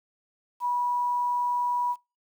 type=tone with quantisation; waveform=sine; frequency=975 Hz; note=B5; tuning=23 cents flat; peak=-24 dBFS; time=0.6-1.96 s; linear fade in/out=50 ms; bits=9; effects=noise-tail reverb RT60 0.3 s tail -26 dB re dry